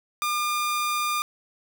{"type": "tone", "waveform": "sawtooth", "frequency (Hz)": 1205, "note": "D6", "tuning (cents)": 44, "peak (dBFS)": -20, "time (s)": [0.22, 1.22], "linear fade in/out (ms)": 0, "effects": []}